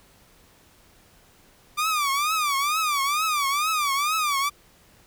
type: tone with vibrato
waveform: sawtooth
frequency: 1187 Hz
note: D6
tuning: 18 cents sharp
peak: -18 dBFS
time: 1.77-4.5 s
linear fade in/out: 20 ms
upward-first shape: triangle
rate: 2.2 Hz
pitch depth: 170 cents each way
effects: pink hiss -56 dBFS RMS until 5.06 s